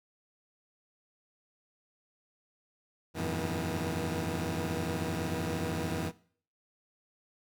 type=tone cluster; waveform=15% pulse; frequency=86.6 / 96.2 / 112.1 / 159.9 / 243.2 Hz; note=F2 / G2 / A2 / D#3 / B3; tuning=-14 / -32 / +33 / +48 / -26 cents; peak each=-30 / -35 / -36 / -29 / -35 dBFS; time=3.14-6.12 s; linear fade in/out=50 ms; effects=noise-tail reverb RT60 0.5 s tail -19 dB re dry